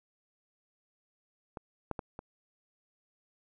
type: clicks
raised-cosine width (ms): 1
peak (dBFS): -26 / -19 / -22 / -27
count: 4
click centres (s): 1.572 / 1.913 / 1.992 / 2.191
effects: none